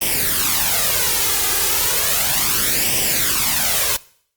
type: noise with flanger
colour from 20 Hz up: white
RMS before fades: -18 dBFS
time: 0.01-3.97 s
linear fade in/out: 10 ms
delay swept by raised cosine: 0.36 to 2.46 ms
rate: 0.34 Hz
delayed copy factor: +0.65
effects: noise-tail reverb RT60 0.6 s tail -22 dB re dry + Opus 32 kbps